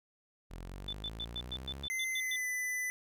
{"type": "linear sweep", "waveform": "sawtooth", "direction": "up", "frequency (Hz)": [41.47, 70.6], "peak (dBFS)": -39, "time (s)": [0.5, 1.88], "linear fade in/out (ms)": 20}
{"type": "tone bursts", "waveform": "sine", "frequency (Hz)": 3520, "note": "A7", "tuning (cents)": 0, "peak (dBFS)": -36, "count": 10, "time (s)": [0.88, 2.36], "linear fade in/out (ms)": 2, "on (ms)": 49, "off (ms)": 110}
{"type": "tone with pitch glide", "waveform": "square", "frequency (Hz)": [2064, 2001], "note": ["C7", "B6"], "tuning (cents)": [-24, 22], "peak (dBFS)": -34, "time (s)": [1.9, 2.9], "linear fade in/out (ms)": 0, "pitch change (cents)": -54, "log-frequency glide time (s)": [2.08, 2.47]}
{"effects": []}